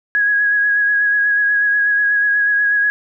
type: tone with vibrato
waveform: sine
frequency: 1661.2 Hz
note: G#6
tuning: in tune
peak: -12 dBFS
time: 0.15-2.9 s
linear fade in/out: 0 ms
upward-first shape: sine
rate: 8.2 Hz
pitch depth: 22 cents each way
effects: none